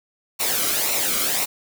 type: noise with flanger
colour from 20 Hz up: white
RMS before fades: -22 dBFS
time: 0.39-1.46 s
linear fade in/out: 20 ms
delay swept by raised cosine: 0.61 to 1.14 ms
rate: 1.9 Hz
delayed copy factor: -0.6
effects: none